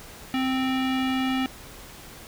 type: tone with low-pass filter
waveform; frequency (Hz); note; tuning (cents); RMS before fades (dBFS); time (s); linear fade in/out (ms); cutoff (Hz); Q
square; 261.4; C4; -1; -25; 0.34-1.46; 0; 2900; 2.5
effects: pink hiss -44 dBFS RMS until 2.27 s